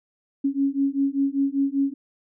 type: beating tone pair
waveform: sine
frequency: 273.8 / 278.9 Hz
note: C#4 / C#4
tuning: -21 / +11 cents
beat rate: 5.1 Hz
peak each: -23 dBFS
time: 0.44-1.94 s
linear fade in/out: 10 ms
effects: none